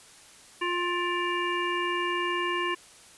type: harmonic tone with a mistuned harmonic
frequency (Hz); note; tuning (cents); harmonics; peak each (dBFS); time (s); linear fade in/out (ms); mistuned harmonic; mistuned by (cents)
352.1; F4; +14; 1 / 3 / 5 / 7 / 8; -31 / -30 / -33 / -36 / -35; 0.61-2.75; 10; 7; -92
effects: white hiss -52 dBFS RMS until 3.17 s + resampled to 24000 Hz